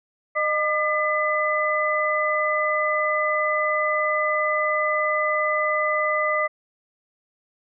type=tone cluster; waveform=sine; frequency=612 / 1205 / 2007 Hz; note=D#5 / D6 / B6; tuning=-29 / +44 / +27 cents; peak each=-24 dBFS; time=0.35-6.48 s; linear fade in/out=20 ms; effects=none